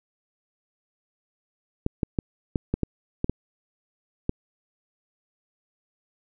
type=clicks; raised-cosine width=3 ms; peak=-10 dBFS; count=9; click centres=1.864 / 2.032 / 2.188 / 2.558 / 2.74 / 2.833 / 3.244 / 3.296 / 4.294 s; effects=none